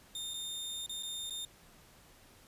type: tone with dropouts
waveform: sawtooth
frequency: 3639 Hz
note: A#7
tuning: 42 cents flat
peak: -35 dBFS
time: 0.15-1.45 s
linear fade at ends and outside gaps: 2 ms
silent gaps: 0.337-0.341 / 0.863-0.894 / 1.026-1.032 / 1.298-1.306 s
effects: pink hiss -60 dBFS RMS until 2.47 s + resampled to 32000 Hz